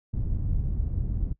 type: low-pass noise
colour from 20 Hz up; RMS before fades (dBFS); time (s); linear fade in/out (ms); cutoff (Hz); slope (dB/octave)
pink; -27; 0.13-1.33; 10; 110; 12
effects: noise-tail reverb RT60 0.1 s tail -21 dB re dry